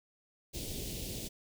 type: band-stop noise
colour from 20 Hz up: pink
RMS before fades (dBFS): -40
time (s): 0.53-1.29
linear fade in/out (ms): 20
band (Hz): 540 to 2900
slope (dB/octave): 24
effects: none